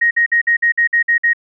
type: tone bursts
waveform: sine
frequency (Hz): 1875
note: A#6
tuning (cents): +10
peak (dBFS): -10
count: 9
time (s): 0.01-1.334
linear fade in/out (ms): 10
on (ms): 100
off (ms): 53
effects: none